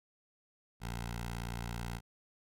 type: tone with notch filter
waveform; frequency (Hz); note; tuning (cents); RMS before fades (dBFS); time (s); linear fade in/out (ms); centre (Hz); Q
10% pulse; 58.27; A#1; 0; -40; 0.8-2.01; 50; 310; 0.84
effects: AAC 64 kbps